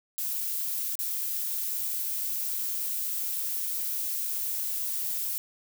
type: noise with dropouts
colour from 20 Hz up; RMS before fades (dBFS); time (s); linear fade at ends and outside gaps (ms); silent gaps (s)
violet; -31; 0.18-5.38; 0; 0.954-0.99
effects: none